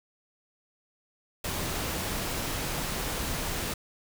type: noise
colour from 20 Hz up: pink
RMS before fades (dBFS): -32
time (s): 1.44-3.74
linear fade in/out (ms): 5
effects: none